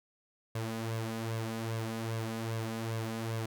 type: tone with flanger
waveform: sawtooth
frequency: 112.8 Hz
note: A2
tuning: 44 cents sharp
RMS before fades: -36 dBFS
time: 0.55-3.46 s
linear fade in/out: 5 ms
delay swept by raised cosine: 1.8 to 4.1 ms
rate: 2.5 Hz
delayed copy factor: +0.6
effects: none